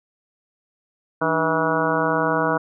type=harmonic tone with a mistuned harmonic; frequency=161.7 Hz; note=E3; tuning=33 cents flat; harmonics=1 / 2 / 3 / 4 / 5 / 6 / 7 / 8 / 9; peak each=-29 / -26 / -25 / -25 / -30 / -26 / -27 / -29 / -26 dBFS; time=1.21-2.58 s; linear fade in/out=10 ms; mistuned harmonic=2; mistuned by=-110 cents; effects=none